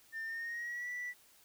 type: tone with pitch glide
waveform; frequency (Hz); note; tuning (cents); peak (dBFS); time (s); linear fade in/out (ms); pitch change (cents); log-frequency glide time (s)
sine; 1800 to 1962.9; A6 to B6; +39 to -11; -36; 0.12-1.14; 50; +150; 0.25-0.9
effects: tanh soft clip ceiling -36 dBFS + white hiss -64 dBFS RMS until 1.44 s